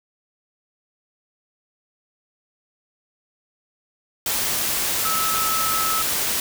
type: tone in noise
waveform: sine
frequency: 1300 Hz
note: E6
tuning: 24 cents flat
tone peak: -23 dBFS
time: 5.05-6.02 s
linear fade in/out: 2 ms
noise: white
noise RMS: -23 dBFS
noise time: 4.26-6.4 s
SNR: -3 dB
effects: none